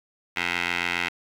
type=tone with band-pass filter; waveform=15% pulse; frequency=87.31 Hz; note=F2; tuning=in tune; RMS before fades=-27 dBFS; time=0.36-1.09 s; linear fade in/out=10 ms; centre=2300 Hz; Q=2.5; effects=8-bit